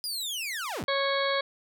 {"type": "linear sweep", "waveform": "sawtooth", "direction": "down", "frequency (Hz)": [5000, 49], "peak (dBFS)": -28, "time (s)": [0.04, 0.84], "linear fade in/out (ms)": 0}
{"type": "harmonic tone", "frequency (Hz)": 552, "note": "C#5", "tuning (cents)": -7, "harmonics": [1, 2, 3, 4, 6, 7, 8], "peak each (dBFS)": [-28, -31, -33, -34, -36, -36, -37], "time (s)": [0.88, 1.41], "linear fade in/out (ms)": 5}
{"effects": []}